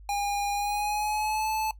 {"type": "tone with pitch glide", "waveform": "square", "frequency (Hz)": [812, 870.3], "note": ["G#5", "A5"], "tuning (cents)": [-39, -19], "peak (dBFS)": -27, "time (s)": [0.09, 1.71], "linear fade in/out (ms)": 2, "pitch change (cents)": 120, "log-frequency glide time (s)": [0.52, 1.49], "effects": ["noise-tail reverb RT60 0.1 s tail -18 dB re dry", "added 50 Hz sine -45 dBFS peak until 1.79 s"]}